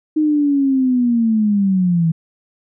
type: linear sweep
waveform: sine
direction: down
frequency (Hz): 311.1 to 160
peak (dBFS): -12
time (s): 0.16-2.12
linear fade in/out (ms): 10
effects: none